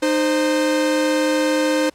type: tone pair together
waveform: 45% pulse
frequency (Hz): 306.4 / 522.9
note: D#4 / C5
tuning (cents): -27 / -1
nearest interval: major sixth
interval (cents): 926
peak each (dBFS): -19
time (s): 0.02-1.9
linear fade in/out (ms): 10
effects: pink hiss -55 dBFS RMS until 1.94 s + low-pass 10000 Hz 12 dB/octave